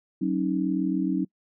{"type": "tone cluster", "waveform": "sine", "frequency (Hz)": [186.7, 274, 313.3], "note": ["F#3", "C#4", "D#4"], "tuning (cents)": [16, -20, 12], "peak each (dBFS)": -27, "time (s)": [0.21, 1.25], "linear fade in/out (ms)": 10, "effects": ["noise-tail reverb RT60 0.1 s tail -25 dB re dry"]}